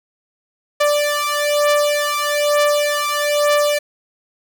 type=beating tone pair; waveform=sawtooth; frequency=587 / 588.1 Hz; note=D5 / D5; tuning=-1 / +2 cents; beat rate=1.1 Hz; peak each=-14 dBFS; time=0.8-3.79 s; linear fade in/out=10 ms; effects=none